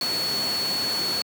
sine tone in noise, 4400 Hz, C#8, 14 cents flat, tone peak -24 dBFS, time 0.01-1.22 s, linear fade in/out 2 ms, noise pink, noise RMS -30 dBFS, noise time 0.01-1.22 s, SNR +3 dB, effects high-pass 200 Hz 12 dB/octave

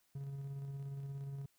triangle tone with tremolo, 138.59 Hz, C#3, in tune, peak -38 dBFS, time 0.15-1.46 s, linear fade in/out 5 ms, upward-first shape square, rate 17 Hz, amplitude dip 25%, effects white hiss -75 dBFS RMS until 1.58 s

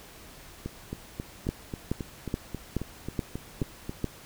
two click trains, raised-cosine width 3 ms, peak -14 / -20 dBFS, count 7 / 13, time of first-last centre 1.49-4.043 / 0.66-3.895 s, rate 2.35 / 3.71 Hz, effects pink hiss -49 dBFS RMS until 4.25 s

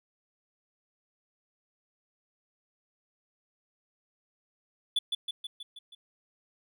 triangle tone with echo, 3460 Hz, A7, 30 cents flat, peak -22 dBFS, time 4.96-4.99 s, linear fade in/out 5 ms, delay 160 ms, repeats 6, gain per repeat -4 dB, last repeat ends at 5.95 s, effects none

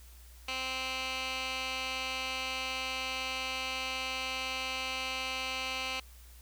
15% pulse tone with band-pass filter, 260.8 Hz, C4, 5 cents flat, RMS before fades -36 dBFS, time 0.48-6 s, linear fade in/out 5 ms, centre 3000 Hz, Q 1.6, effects added 60 Hz sine -51 dBFS peak until 6.41 s + white hiss -59 dBFS RMS until 6.41 s

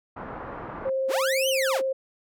white low-pass noise, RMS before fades -37 dBFS, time 0.16-0.9 s, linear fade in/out 10 ms, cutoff 1300 Hz, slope 24 dB/octave
sine tone with vibrato, 531 Hz, C5, 25 cents sharp, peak -23 dBFS, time 0.85-1.93 s, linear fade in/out 10 ms, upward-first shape sine, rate 18 Hz, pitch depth 8 cents each way
sawtooth linear two-way sweep, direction up then down, 182.9 to 3136 to 182.9 Hz, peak -22 dBFS, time 1.08-1.82 s, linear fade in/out 50 ms, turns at 1.49 s
effects none

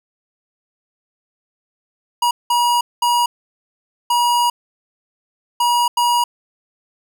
square tone bursts at uneven times, 960 Hz, B5, 49 cents flat, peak -14 dBFS, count 6, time 2.22-2.31 / 2.5-2.81 / 3.02-3.26 / 4.1-4.5 / 5.6-5.88 / 5.97-6.24 s, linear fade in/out 5 ms, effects none

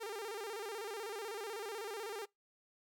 sawtooth tone with vibrato, 427.6 Hz, A4, 49 cents flat, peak -37 dBFS, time 0-2.26 s, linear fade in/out 20 ms, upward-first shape square, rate 16 Hz, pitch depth 110 cents each way, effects noise-tail reverb RT60 0.2 s tail -25 dB re dry

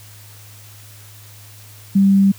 sine tone, 196 Hz, G3, in tune, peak -9 dBFS, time 1.95-2.32 s, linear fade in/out 10 ms, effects added 104 Hz sine -41 dBFS peak until 2.38 s + white hiss -44 dBFS RMS until 2.38 s

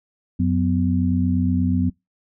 sine tone cluster, 90.1 / 182.3 / 250.7 Hz, F#2 / F#3 / B3, -45 / -25 / +26 cents, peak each -21 dBFS, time 0.39-1.9 s, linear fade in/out 10 ms, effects noise-tail reverb RT60 0.2 s tail -25 dB re dry

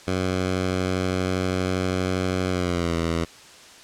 10% pulse tone with pitch glide, 92.5 to 83.37 Hz, F#2 to E2, 0 to +20 cents, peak -14 dBFS, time 0.07-3.25 s, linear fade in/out 10 ms, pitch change -180 cents, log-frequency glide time 2.48-2.96 s, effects white hiss -46 dBFS RMS until 3.83 s + low-pass 7000 Hz 12 dB/octave

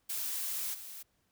blue noise with level steps, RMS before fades -36 / -46 dBFS, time 0.09-1.03 s, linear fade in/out 10 ms, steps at 0.73 s, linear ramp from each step 20 ms, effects pink hiss -75 dBFS RMS until 1.31 s

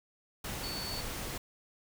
sine tone in noise, 4469 Hz, C#8, 13 cents sharp, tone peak -39 dBFS, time 0.63-1.01 s, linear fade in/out 5 ms, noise pink, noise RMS -39 dBFS, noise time 0.44-1.38 s, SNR -3 dB, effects none

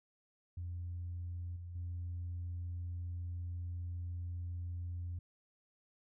sine tone with level steps, 87.31 Hz, F2, in tune, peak -38 / -43 / -37 dBFS, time 0.57-5.19 s, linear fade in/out 5 ms, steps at 1.56 / 1.75 s, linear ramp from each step 5 ms, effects tanh soft clip ceiling -35 dBFS

